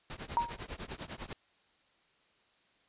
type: noise with tremolo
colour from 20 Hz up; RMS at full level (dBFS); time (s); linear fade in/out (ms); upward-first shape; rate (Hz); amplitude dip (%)
pink; -39; 0.1-1.33; 0; triangle; 10; 100
type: tone with exponential decay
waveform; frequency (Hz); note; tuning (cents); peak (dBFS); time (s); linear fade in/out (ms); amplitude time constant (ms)
sine; 942; A#5; +18; -22; 0.37-0.59; 0; 47
effects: white hiss -69 dBFS RMS until 2.88 s + resampled to 8000 Hz